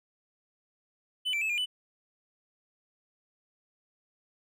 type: tone with pitch steps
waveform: triangle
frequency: 3007 / 2338 / 2601 / 2414 / 2988 Hz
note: F#7 / D7 / E7 / D7 / F#7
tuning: +27 / -8 / -24 / +47 / +16 cents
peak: -26 dBFS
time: 1.25-1.66 s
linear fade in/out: 20 ms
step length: 82 ms
effects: none